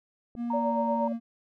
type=click; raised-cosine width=2 ms; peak=-30 dBFS; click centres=0.352 s
type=tone with pitch glide; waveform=triangle; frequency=237.1 to 230.9 Hz; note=A#3 to A#3; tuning=+30 to -16 cents; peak=-27 dBFS; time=0.36-1.2 s; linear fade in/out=50 ms; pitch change=-46 cents; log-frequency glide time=0.54-0.8 s
type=tone; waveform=sine; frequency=927 Hz; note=A#5; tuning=10 cents flat; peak=-28 dBFS; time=0.5-1.08 s; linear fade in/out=5 ms
type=tone with tremolo; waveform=sine; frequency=578 Hz; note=D5; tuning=28 cents flat; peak=-26 dBFS; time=0.53-1.13 s; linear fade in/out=10 ms; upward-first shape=sine; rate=8.4 Hz; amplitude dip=65%
effects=none